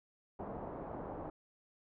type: low-pass noise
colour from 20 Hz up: white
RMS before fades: -44 dBFS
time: 0.39-1.3 s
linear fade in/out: 5 ms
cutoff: 880 Hz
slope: 24 dB/octave
effects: none